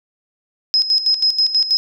sine tone with tremolo, 5110 Hz, D#8, 45 cents sharp, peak -11 dBFS, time 0.74-1.77 s, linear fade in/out 0 ms, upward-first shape square, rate 6.2 Hz, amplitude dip 70%, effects none

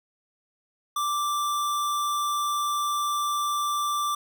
square tone, 1174.7 Hz, D6, in tune, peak -25 dBFS, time 0.96-4.15 s, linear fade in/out 5 ms, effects none

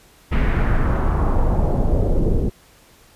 brown noise with low-pass filter sweep, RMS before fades -17 dBFS, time 0.31-2.5 s, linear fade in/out 20 ms, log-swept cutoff 2400 to 370 Hz, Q 2.1, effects pink hiss -51 dBFS RMS until 3.15 s + resampled to 32000 Hz

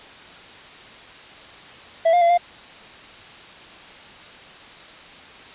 triangle tone with pitch steps, 660 / 705 / 683 / 700 Hz, E5 / F5 / F5 / F5, +2 / +16 / -39 / +4 cents, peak -11 dBFS, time 2.05-2.378 s, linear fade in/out 10 ms, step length 82 ms, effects white hiss -42 dBFS RMS until 5.54 s + resampled to 8000 Hz

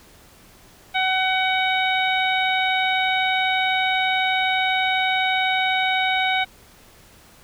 harmonic tone, 752 Hz, F#5, 28 cents sharp, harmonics 1 / 2 / 3 / 4 / 5, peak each -22 / -26 / -23 / -30 / -27 dBFS, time 0.94-6.45 s, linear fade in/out 20 ms, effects pink hiss -50 dBFS RMS until 7.43 s

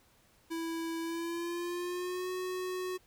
square tone with pitch glide, 329.6 to 367.8 Hz, E4 to F#4, 0 to -10 cents, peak -35 dBFS, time 0.5-2.98 s, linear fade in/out 20 ms, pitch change +190 cents, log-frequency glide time 1.01-2.3 s, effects pink hiss -66 dBFS RMS until 3.06 s

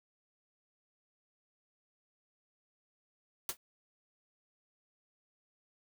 white noise with exponential decay, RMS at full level -31 dBFS, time 3.49-3.57 s, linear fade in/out 2 ms, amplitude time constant 17 ms, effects none

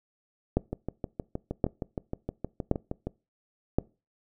two click trains, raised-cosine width 2 ms, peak -18 / -9 dBFS, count 16 / 4, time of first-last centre 0.73-3.07 / 0.57-3.785 s, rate 6.41 / 0.933 Hz, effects noise-tail reverb RT60 0.3 s tail -23 dB re dry

